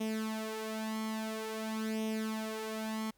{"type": "tone with flanger", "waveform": "sawtooth", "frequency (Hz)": 219.3, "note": "A3", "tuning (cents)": -6, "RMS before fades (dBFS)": -37, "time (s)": [0, 3.11], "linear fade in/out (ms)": 10, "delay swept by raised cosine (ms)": [0.33, 3.63], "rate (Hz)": 0.49, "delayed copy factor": 0.7, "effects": ["pink hiss -72 dBFS RMS until 3.17 s"]}